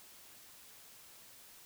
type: silence
effects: white hiss -57 dBFS RMS until 1.65 s